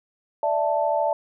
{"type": "chord", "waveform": "sine", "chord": "D suspended second", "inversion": "none", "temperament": "just", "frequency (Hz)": [587.3, 660.7, 881], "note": ["D5", "E5", "A5"], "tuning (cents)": [0, 4, 2], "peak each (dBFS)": -24, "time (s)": [0.43, 1.13], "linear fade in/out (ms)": 2, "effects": []}